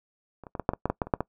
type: clicks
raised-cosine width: 1 ms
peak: -29 / -28 / -20 / -16 / -7 / -16 / -11 / -11 / -11 / -24 / -7 / -13 dBFS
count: 12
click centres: 0.437 / 0.468 / 0.552 / 0.597 / 0.691 / 0.735 / 0.856 / 0.9 / 1.018 / 1.07 / 1.138 / 1.206 s
effects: noise-tail reverb RT60 0.1 s tail -22 dB re dry